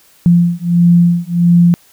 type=beating tone pair; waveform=sine; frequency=172.1 / 173.6 Hz; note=F3 / F3; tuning=-25 / -10 cents; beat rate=1.5 Hz; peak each=-10 dBFS; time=0.26-1.74 s; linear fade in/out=0 ms; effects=white hiss -48 dBFS RMS until 1.92 s